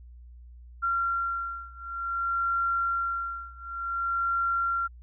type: beating tone pair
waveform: sine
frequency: 1374 / 1374.55 Hz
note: F6 / F6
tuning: -29 / -28 cents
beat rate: 0.55 Hz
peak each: -29 / -30 dBFS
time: 0.82-4.88 s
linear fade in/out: 20 ms
effects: added 60 Hz sine -45 dBFS peak until 5.02 s